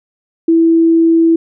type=tone; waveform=sine; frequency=329.6 Hz; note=E4; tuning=in tune; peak=-6 dBFS; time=0.48-1.36 s; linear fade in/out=5 ms; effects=none